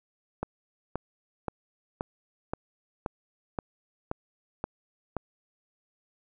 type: click train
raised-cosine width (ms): 1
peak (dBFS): -16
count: 10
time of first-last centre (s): 0.43-5.167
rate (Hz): 1.9
effects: none